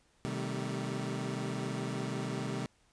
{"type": "chord", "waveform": "25% pulse", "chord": "A half-diminished seventh", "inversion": "first", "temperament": "equal with one note detuned", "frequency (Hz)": [128.79, 155.56, 196, 220], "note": ["C3", "Eb3", "G3", "A3"], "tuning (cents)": [-27, 0, 0, 0], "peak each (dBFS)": [-34, -37, -36, -39], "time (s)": [0.25, 2.66], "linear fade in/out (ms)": 0, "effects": ["pink hiss -69 dBFS RMS until 2.92 s", "resampled to 22050 Hz"]}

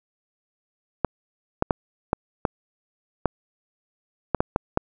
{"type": "clicks", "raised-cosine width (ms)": 1, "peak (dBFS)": -5, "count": 10, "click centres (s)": [1.047, 1.624, 1.708, 2.131, 2.452, 3.257, 4.347, 4.405, 4.561, 4.774], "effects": []}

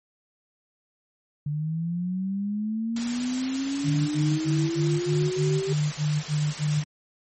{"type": "linear sweep", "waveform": "sine", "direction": "up", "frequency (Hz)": [144.9, 392], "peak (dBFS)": -25, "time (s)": [1.46, 5.73], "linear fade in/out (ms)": 5}
{"type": "noise", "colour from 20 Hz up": "white", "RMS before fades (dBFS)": -35, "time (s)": [2.96, 6.84], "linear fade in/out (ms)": 5}
{"type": "tone bursts", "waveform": "sine", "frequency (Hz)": 150, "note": "D3", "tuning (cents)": 37, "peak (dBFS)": -21, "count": 10, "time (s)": [3.83, 6.844], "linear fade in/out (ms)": 50, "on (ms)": 260, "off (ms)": 46}
{"effects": ["MP3 32 kbps"]}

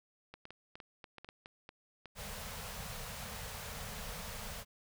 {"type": "clicks", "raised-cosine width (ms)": 0.3, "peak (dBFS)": -32, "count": 12, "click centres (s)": [0.34, 0.454, 0.506, 0.755, 0.802, 1.042, 1.183, 1.246, 1.289, 1.459, 1.691, 2.057]}
{"type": "band-stop noise", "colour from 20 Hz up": "pink", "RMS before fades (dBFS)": -44, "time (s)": [2.15, 4.65], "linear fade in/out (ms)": 50, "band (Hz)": [230, 430], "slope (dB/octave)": 96}
{"effects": []}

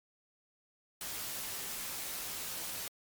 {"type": "noise with comb filter", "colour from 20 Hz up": "white", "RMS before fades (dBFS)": -40, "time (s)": [1.01, 2.88], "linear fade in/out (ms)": 2, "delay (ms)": 14, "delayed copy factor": -0.55, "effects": ["MP3 96 kbps"]}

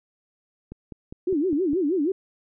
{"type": "click train", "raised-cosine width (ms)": 3, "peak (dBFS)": -24, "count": 6, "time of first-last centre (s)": [0.72, 1.732], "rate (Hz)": 4.94}
{"type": "tone with vibrato", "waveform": "sine", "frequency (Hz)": 329.6, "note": "E4", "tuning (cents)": 0, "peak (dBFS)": -20, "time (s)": [1.27, 2.12], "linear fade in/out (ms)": 5, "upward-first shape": "sine", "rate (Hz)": 6.3, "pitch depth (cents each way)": 280}
{"effects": []}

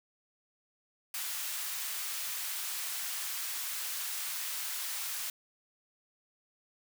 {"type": "high-pass noise", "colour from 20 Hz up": "white", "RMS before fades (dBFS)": -37, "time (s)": [1.14, 5.3], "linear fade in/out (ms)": 2, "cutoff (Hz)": 1100, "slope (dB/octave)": 12, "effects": []}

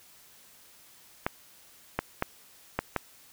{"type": "clicks", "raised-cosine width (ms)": 0.5, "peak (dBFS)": -11, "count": 5, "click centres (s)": [1.265, 1.99, 2.224, 2.79, 2.963], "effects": ["white hiss -56 dBFS RMS until 3.32 s"]}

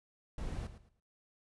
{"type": "noise with echo", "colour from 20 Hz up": "brown", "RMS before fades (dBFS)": -39, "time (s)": [0.38, 0.67], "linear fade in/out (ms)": 2, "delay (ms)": 110, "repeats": 3, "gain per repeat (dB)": -12, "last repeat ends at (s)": 1, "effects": ["noise-tail reverb RT60 0.4 s tail -26 dB re dry", "resampled to 24000 Hz"]}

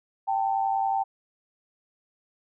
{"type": "tone pair together", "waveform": "sine", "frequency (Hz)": [782, 892.5], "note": ["G5", "A5"], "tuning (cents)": [-4, 24], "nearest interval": "major second", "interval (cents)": 228, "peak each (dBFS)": [-24, -28], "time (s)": [0.27, 1.04], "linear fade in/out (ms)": 20, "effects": []}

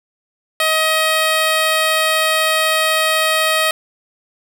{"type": "tone", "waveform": "10% pulse", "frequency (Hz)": 632, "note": "D#5", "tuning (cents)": 27, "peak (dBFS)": -5, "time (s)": [0.6, 3.71], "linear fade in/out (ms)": 2, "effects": []}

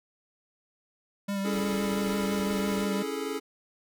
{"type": "tone with vibrato", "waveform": "square", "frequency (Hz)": 198.2, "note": "G3", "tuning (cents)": 19, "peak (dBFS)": -29, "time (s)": [1.28, 3.03], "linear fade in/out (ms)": 10, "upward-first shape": "sine", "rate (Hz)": 5.9, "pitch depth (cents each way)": 24}
{"type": "chord", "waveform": "square", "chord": "A major seventh", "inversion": "first", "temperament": "equal with one note detuned", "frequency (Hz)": [277.2, 329.6, 415.3, 437.7], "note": ["C#4", "E4", "G#4", "A4"], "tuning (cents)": [0, 0, 0, -9], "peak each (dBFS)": [-37, -40, -36, -36], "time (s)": [1.44, 3.4], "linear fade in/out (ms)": 20}
{"type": "noise", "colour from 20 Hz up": "pink", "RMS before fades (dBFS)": -44, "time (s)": [1.52, 2.85], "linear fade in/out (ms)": 10}
{"effects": []}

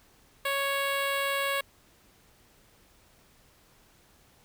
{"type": "tone with notch filter", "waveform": "10% pulse", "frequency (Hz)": 554.4, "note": "C#5", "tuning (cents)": 0, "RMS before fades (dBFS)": -29, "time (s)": [0.45, 1.61], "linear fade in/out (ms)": 5, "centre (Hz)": 6700, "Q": 1.5, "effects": ["pink hiss -61 dBFS RMS until 4.44 s"]}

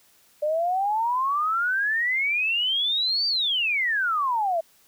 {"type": "exponential two-way sweep", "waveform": "sine", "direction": "up then down", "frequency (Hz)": [587.3, 4699, 637], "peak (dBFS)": -21, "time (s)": [0.42, 4.61], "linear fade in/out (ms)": 10, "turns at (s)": 3.27, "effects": ["white hiss -59 dBFS RMS until 4.87 s"]}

